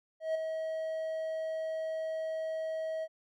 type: tone with ADSR envelope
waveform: triangle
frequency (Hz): 639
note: D#5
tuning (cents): +46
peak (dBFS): -25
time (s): 0.2-3.08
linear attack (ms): 150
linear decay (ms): 7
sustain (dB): -6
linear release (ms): 49
effects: none